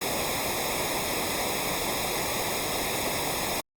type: noise with comb filter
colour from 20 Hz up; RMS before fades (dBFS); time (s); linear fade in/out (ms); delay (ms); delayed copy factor
pink; -29; 0.01-3.61; 10; 0.67; -0.8
effects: Opus 48 kbps